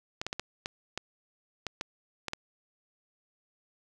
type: clicks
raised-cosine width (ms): 0.2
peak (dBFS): -16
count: 10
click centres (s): 0.215 / 0.266 / 0.329 / 0.396 / 0.659 / 0.976 / 1.667 / 1.811 / 2.283 / 2.334
effects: none